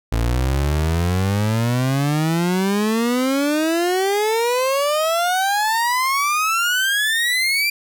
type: exponential sweep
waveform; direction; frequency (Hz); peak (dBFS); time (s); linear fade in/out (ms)
30% pulse; up; 55 to 2381; -14; 0.12-7.7; 5
effects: none